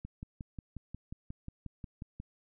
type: click train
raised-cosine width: 5 ms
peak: -29 dBFS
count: 13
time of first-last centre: 0.05-2.201 s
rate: 5.58 Hz
effects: none